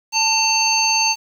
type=harmonic tone with a mistuned harmonic; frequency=900 Hz; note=A5; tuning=39 cents sharp; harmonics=1 / 3 / 5 / 7; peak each=-20 / -20 / -20 / -20 dBFS; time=0.12-1.16 s; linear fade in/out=50 ms; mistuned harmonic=1; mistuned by=-34 cents; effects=7-bit